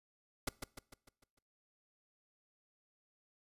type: noise with echo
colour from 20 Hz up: pink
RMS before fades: -35 dBFS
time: 0.47-0.49 s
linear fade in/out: 5 ms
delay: 150 ms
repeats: 6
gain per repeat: -6 dB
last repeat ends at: 1.39 s
effects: noise-tail reverb RT60 0.5 s tail -22 dB re dry + resampled to 32000 Hz